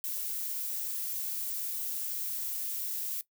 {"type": "noise", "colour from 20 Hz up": "violet", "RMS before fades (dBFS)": -35, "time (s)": [0.04, 3.21], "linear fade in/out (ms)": 0, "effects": ["noise-tail reverb RT60 0.1 s tail -18 dB re dry"]}